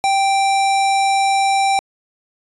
square tone, 784 Hz, G5, in tune, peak -14 dBFS, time 0.04-1.79 s, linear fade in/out 0 ms, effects resampled to 24000 Hz

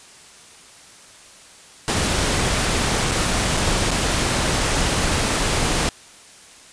pink noise with dropouts, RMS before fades -20 dBFS, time 1.88-5.89 s, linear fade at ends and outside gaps 0 ms, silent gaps 3.112-3.117 / 3.569-3.573 / 3.907-3.914 s, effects white hiss -45 dBFS RMS until 6.72 s + resampled to 22050 Hz

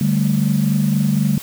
sine chord, D suspended fourth, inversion none, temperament equal, 146.83 / 196 / 220 Hz, D3 / G3 / A3, 0 / 0 / 0 cents, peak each -17 / -17 / -19 dBFS, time 0.01-1.38 s, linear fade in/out 2 ms, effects tanh soft clip ceiling -6 dBFS + white hiss -35 dBFS RMS until 1.42 s

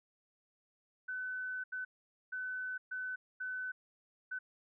sine tone bursts at uneven times, 1509 Hz, F#6, 34 cents sharp, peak -37 dBFS, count 6, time 1.08-1.64 / 1.72-1.85 / 2.32-2.78 / 2.91-3.16 / 3.4-3.72 / 4.31-4.39 s, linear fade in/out 10 ms, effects none

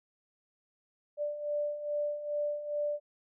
sine beating tone pair, 587.3 / 589.7 Hz, D5 / D5, 0 / +7 cents, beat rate 2.4 Hz, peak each -38 / -32 dBFS, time 1.17-3 s, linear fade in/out 50 ms, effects none

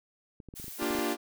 clicks, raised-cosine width 3 ms, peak -33 dBFS, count 10, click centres 0.402 / 0.487 / 0.539 / 0.599 / 0.643 / 0.681 / 0.823 / 0.906 / 0.951 / 0.988 s
blue noise, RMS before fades -43 dBFS, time 0.55-1.15 s, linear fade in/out 20 ms
sawtooth chord, G minor seventh, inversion first, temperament equal with one note detuned, 233.1 / 293.7 / 349.2 / 395.4 Hz, Bb3 / D4 / F4 / G4, 0 / 0 / 0 / +15 cents, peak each -32 / -29 / -29 / -32 dBFS, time 0.78-1.17 s, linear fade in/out 50 ms
effects none

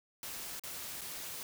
white noise with dropouts, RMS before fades -43 dBFS, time 0.23-1.43 s, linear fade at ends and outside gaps 1 ms, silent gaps 0.596-0.636 / 1.01-1.015 s, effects none

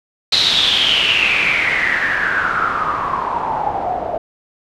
white noise with low-pass filter sweep, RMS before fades -17 dBFS, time 0.32-4.18 s, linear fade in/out 5 ms, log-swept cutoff 4100 to 650 Hz, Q 9, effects none

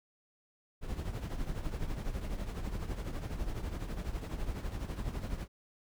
brown noise with tremolo, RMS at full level -34 dBFS, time 0.81-5.48 s, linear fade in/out 50 ms, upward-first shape triangle, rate 12 Hz, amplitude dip 70%, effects none

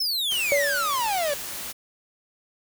45% pulse exponential sweep, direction down, 5410 to 554.4 Hz, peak -23 dBFS, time 0-1.34 s, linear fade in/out 5 ms
white noise, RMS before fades -34 dBFS, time 0.3-1.73 s, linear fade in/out 20 ms
sine tone with exponential decay, 570 Hz, C#5, 48 cents sharp, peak -17 dBFS, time 0.52-1.17 s, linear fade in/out 0 ms, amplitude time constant 140 ms
effects none

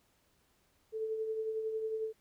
sine tone with tremolo, 440 Hz, A4, in tune, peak -31 dBFS, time 0.92-2.13 s, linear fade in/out 50 ms, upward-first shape triangle, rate 11 Hz, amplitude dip 50%, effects pink hiss -72 dBFS RMS until 2.2 s

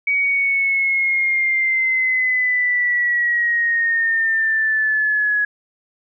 sine linear sweep, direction down, 2263 to 1676 Hz, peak -15 dBFS, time 0.07-5.45 s, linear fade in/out 5 ms, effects none

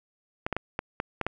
clicks, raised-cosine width 0.5 ms, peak -13 dBFS, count 7, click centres 0.465 / 0.527 / 0.566 / 0.791 / 1.001 / 1.213 / 1.266 s, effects none

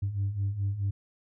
sine beating tone pair, 96.3 / 101 Hz, G2 / G#2, -30 / -48 cents, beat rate 4.7 Hz, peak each -32 / -27 dBFS, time 0.02-0.91 s, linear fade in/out 10 ms, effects tanh soft clip ceiling -23 dBFS

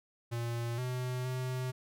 square tone with pitch steps, 117.7 / 126.3 / 128 Hz, A#2 / B2 / C3, +17 / +39 / -38 cents, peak -34 dBFS, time 0.31-1.72 s, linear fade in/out 20 ms, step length 470 ms, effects none

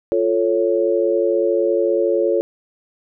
sine chord, F augmented, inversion none, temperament equal, 349.2 / 440 / 554.4 Hz, F4 / A4 / C#5, 0 / 0 / 0 cents, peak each -19 dBFS, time 0.12-2.41 s, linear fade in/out 0 ms, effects none

